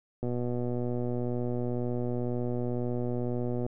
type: click train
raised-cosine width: 2 ms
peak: -20 dBFS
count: 420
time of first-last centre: 0.23-3.664 s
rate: 122 Hz
effects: none